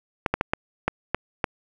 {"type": "clicks", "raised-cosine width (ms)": 0.5, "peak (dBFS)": -6, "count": 7, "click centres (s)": [0.262, 0.34, 0.411, 0.535, 0.88, 1.146, 1.442], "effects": ["8-bit"]}